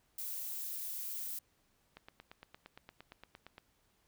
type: noise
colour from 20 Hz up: violet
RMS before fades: -41 dBFS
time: 0.18-1.39 s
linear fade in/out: 5 ms
type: click train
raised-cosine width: 0.3 ms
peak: -34 dBFS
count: 15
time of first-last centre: 1.97-3.581 s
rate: 8.69 Hz
effects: pink hiss -74 dBFS RMS until 4.07 s